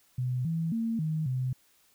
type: tone with pitch steps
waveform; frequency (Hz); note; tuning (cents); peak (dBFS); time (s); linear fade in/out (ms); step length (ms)
sine; 126 / 164 / 227.5 / 156.9 / 128.5; B2 / E3 / A#3 / D#3 / C3; +35 / -9 / -42 / +15 / -31; -27; 0.18-1.53; 5; 270
effects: white hiss -65 dBFS RMS until 1.94 s